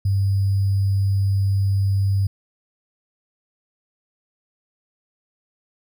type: tone with sample-and-hold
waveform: sine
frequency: 98 Hz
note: G2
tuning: in tune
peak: -16 dBFS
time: 0.05-2.27 s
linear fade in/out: 5 ms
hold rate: 4900 Hz
effects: none